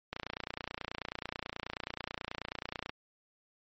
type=click train; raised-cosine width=0.3 ms; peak=-20 dBFS; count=82; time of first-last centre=0.13-2.895 s; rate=29.3 Hz; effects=MP3 32 kbps